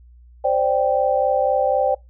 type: chord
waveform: sine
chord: C suspended second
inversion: none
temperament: equal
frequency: 523.3 / 587.3 / 784 Hz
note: C5 / D5 / G5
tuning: 0 / 0 / 0 cents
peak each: -20 dBFS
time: 0.44-1.95 s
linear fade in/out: 10 ms
effects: noise-tail reverb RT60 0.2 s tail -23 dB re dry + added 60 Hz sine -44 dBFS peak until 2.09 s